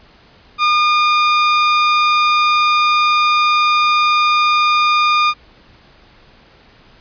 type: tone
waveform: sawtooth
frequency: 1214 Hz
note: D#6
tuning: 43 cents flat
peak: -7 dBFS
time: 0.58-5.34 s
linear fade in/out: 50 ms
effects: pink hiss -47 dBFS RMS until 7 s + resampled to 11025 Hz